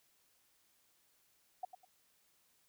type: tone with echo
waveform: sine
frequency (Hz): 740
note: F#5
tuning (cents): 0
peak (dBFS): -36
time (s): 1.63-1.65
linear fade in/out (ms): 5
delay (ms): 100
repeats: 2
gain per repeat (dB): -11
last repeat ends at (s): 1.85
effects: white hiss -73 dBFS RMS until 2.68 s